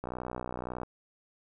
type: click train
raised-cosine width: 1 ms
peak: -22 dBFS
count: 50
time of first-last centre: 0.04-0.833 s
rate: 61.8 Hz
effects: none